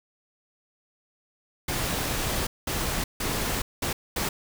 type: noise bursts at uneven times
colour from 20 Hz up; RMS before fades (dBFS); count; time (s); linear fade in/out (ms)
pink; -28; 5; 1.68-2.47 / 2.67-3.04 / 3.2-3.62 / 3.82-3.93 / 4.16-4.29; 5
effects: none